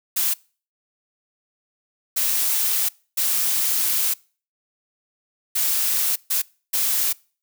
blue noise bursts at uneven times, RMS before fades -21 dBFS, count 6, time 0.16-0.34 / 2.16-2.89 / 3.17-4.14 / 5.55-6.16 / 6.3-6.42 / 6.73-7.13 s, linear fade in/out 10 ms, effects noise-tail reverb RT60 0.4 s tail -25 dB re dry

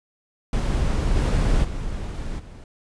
brown noise with level steps, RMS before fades -21 / -19 / -29 / -39 dBFS, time 0.53-2.64 s, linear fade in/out 2 ms, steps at 1.15 / 1.63 / 2.38 s, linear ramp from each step 20 ms, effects resampled to 22050 Hz

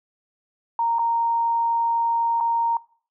sine tone with dropouts, 928 Hz, A#5, 8 cents flat, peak -19 dBFS, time 0.79-2.77 s, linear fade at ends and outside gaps 2 ms, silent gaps 0.986-0.992 / 2.403-2.408 s, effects noise-tail reverb RT60 0.5 s tail -22 dB re dry

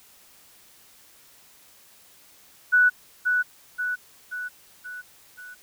sine tone with echo, 1480 Hz, F#6, in tune, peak -14 dBFS, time 2.72-2.9 s, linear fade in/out 20 ms, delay 530 ms, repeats 5, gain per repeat -5 dB, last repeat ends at 5.55 s, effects white hiss -54 dBFS RMS until 5.62 s

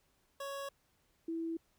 25% pulse / sine tone pair in turn, 555 / 329.1 Hz, C#5 / E4, +2 / -3 cents, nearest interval major sixth, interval 905 cents, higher first, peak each -36 / -35 dBFS, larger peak second, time 0.4-0.69 / 1.28-1.57 s, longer neither, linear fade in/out 5 ms, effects pink hiss -74 dBFS RMS until 1.78 s

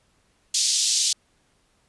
white band-pass noise, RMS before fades -22 dBFS, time 0.54-1.13 s, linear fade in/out 5 ms, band 3800 to 7300 Hz, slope 24 dB/octave, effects pink hiss -65 dBFS RMS until 1.88 s + resampled to 24000 Hz

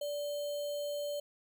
sine tone with sample-and-hold, 582 Hz, D5, 16 cents flat, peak -34 dBFS, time 0.01-1.2 s, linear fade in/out 5 ms, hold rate 3675 Hz, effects none

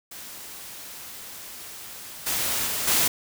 white noise with level steps, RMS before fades -40 / -26 / -28 / -21 dBFS, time 0.11-3.08 s, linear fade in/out 5 ms, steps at 2.26 / 2.66 / 2.87 s, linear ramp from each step 10 ms, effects none

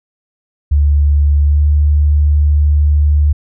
sine tone with pitch glide, 72.6 to 73.91 Hz, D2 to D2, -19 to +12 cents, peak -7 dBFS, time 0.71-3.33 s, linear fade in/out 10 ms, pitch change +31 cents, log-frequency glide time 1.44-1.61 s, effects none

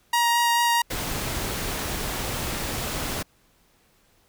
sawtooth tone with vibrato, 944 Hz, A#5, 22 cents sharp, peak -15 dBFS, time 0.13-0.82 s, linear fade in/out 5 ms, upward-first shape sine, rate 4.6 Hz, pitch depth 10 cents each way
pink noise, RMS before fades -29 dBFS, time 0.9-3.23 s, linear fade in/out 10 ms
effects pink hiss -62 dBFS RMS until 4.28 s

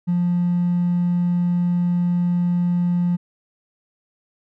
triangle tone with hard clipping, 175.8 Hz, F3, 12 cents sharp, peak -17 dBFS, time 0.07-3.17 s, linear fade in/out 20 ms, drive 4 dB, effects none

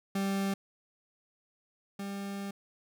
40% pulse tone pair in turn, 196 / 198.62 Hz, G3 / G3, 0 / +23 cents, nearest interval unison, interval 23 cents, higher second, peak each -28 / -35 dBFS, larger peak first, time 0.15-0.54 / 1.99-2.51 s, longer second, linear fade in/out 5 ms, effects none

